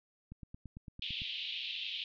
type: click train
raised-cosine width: 5 ms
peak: -34 dBFS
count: 9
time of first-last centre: 0.32-1.219 s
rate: 8.9 Hz
type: band-pass noise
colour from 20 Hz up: white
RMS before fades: -40 dBFS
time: 1.02-2.04 s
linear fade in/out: 2 ms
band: 2600 to 3700 Hz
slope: 48 dB/octave
effects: none